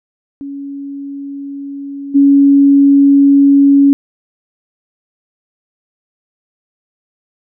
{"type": "tone with level steps", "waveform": "sine", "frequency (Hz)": 279.6, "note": "C#4", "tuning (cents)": 15, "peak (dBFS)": [-22, -4], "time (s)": [0.41, 3.93], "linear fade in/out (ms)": 0, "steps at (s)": 2.14, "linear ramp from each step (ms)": 20, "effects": []}